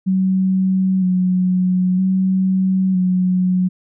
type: tone with vibrato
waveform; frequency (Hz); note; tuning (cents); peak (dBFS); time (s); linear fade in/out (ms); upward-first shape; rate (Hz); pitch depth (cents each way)
sine; 185.9; F#3; +8; -13; 0.06-3.69; 20; square; 0.52; 25
effects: none